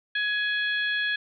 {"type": "harmonic tone", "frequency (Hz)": 838, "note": "G#5", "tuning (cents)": 15, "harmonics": [2, 3, 4, 5], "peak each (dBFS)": [-25, -35, -31, -42], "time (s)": [0.15, 1.16], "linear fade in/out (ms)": 5, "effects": []}